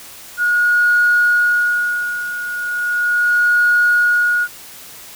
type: tone with tremolo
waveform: sine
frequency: 1445 Hz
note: F#6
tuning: 41 cents flat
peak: -9 dBFS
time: 0.37-4.48 s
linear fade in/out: 50 ms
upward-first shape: sine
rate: 0.37 Hz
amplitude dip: 75%
effects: tanh soft clip ceiling -5 dBFS + white hiss -37 dBFS RMS until 5.15 s